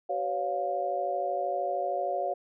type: tone cluster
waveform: sine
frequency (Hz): 381.3 / 511 / 564 / 706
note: G4 / C5 / C#5 / F5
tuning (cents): -48 / -41 / +30 / +19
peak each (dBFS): -37 / -37 / -32 / -30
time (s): 0.09-2.34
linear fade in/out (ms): 10
effects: none